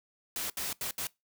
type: noise bursts at uneven times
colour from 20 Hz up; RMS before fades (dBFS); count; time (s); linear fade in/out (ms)
white; -35; 4; 0.36-0.5 / 0.57-0.73 / 0.81-0.91 / 0.98-1.07; 2
effects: noise-tail reverb RT60 0.2 s tail -22 dB re dry